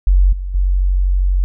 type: tone with level steps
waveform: sine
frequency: 46.25 Hz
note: F#1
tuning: in tune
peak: -7 / -20 / -11 dBFS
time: 0.07-1.44 s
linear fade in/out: 0 ms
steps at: 0.32 / 0.54 s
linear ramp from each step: 10 ms
effects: none